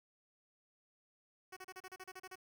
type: tone bursts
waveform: 10% pulse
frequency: 373.1 Hz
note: F#4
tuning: 14 cents sharp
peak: -39 dBFS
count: 11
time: 1.52-2.357 s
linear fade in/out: 10 ms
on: 47 ms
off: 32 ms
effects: 11-bit